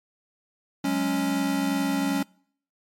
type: chord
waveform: square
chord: F# suspended second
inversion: none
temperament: equal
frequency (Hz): 185 / 207.7 / 277.2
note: F#3 / G#3 / C#4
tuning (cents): 0 / 0 / 0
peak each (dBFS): -31 / -31 / -25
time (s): 0.84-2.23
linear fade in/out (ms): 5
effects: noise-tail reverb RT60 0.6 s tail -26 dB re dry + MP3 64 kbps